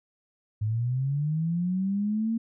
sine linear sweep, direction up, 103.8 to 230.2 Hz, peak -24 dBFS, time 0.61-2.38 s, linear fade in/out 10 ms, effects none

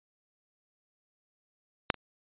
clicks, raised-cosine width 0.3 ms, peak -6 / -29 dBFS, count 2, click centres 1.902 / 1.943 s, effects resampled to 8000 Hz

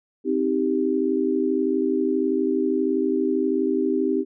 sine chord, C minor, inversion none, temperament just, 261.6 / 314 / 392.4 Hz, C4 / Eb4 / G4, 0 / +16 / +2 cents, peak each -24 / -24 / -23 dBFS, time 0.24-4.25 s, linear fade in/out 50 ms, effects none

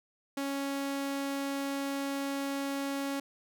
sawtooth tone, 277.2 Hz, C#4, in tune, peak -28 dBFS, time 0.37-3.2 s, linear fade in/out 5 ms, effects none

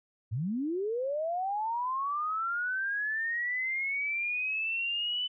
sine linear sweep, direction up, 96.2 to 3009 Hz, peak -29 dBFS, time 0.31-5.28 s, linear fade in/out 20 ms, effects none

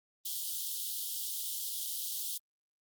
white high-pass noise, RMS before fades -37 dBFS, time 0.25-2.38 s, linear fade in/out 10 ms, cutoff 3000 Hz, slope 96 dB/octave, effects Opus 24 kbps

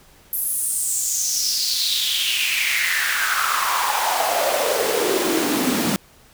pink noise with high-pass filter sweep, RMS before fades -21 dBFS, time 0.33-5.96 s, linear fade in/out 0 ms, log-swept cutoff 12000 to 210 Hz, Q 5, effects pink hiss -51 dBFS RMS until 6.33 s

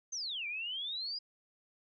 sine exponential two-way sweep, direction down then up, 6440 to 2320 to 4966 Hz, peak -36 dBFS, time 0.12-1.19 s, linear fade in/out 10 ms, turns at 0.47 s, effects none

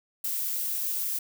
violet noise, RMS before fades -30 dBFS, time 0.24-1.19 s, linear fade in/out 5 ms, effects none

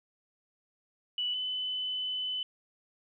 sine tone pair in turn, 2960 / 3015 Hz, F#7 / F#7, 0 / +32 cents, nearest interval unison, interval 32 cents, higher second, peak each -29 / -31 dBFS, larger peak first, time 1.18-1.34 / 1.34-2.43 s, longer second, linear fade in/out 2 ms, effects none

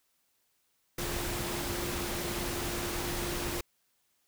sine tone in noise, 349.2 Hz, F4, in tune, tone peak -39 dBFS, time 0.98-3.61 s, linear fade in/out 5 ms, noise pink, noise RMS -35 dBFS, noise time 0.98-3.61 s, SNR -7 dB, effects white hiss -74 dBFS RMS until 4.27 s

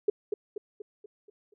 sine tone with echo, 415.3 Hz, G#4, in tune, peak -19 dBFS, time 0.08-0.1 s, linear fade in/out 5 ms, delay 240 ms, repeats 6, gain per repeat -6 dB, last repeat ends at 1.54 s, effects none

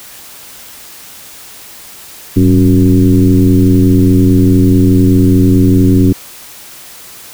sine tone with frequency modulation, 190 Hz, F#3, 46 cents sharp, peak -4 dBFS, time 2.36-6.13 s, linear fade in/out 10 ms, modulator 88.8 Hz, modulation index 1.6, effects white hiss -33 dBFS RMS until 7.33 s

